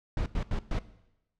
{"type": "noise bursts at uneven times", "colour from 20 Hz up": "brown", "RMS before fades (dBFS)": -29, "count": 4, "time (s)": [[0.17, 0.26], [0.35, 0.43], [0.51, 0.59], [0.71, 0.79]], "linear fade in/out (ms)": 2, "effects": ["noise-tail reverb RT60 0.9 s tail -17 dB re dry", "low-pass 5000 Hz 12 dB/octave"]}